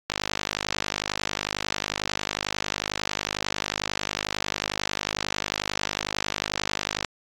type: click train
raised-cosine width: 0.2 ms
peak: -7 dBFS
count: 356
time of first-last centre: 0.1-7.047 s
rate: 51.1 Hz
effects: AAC 64 kbps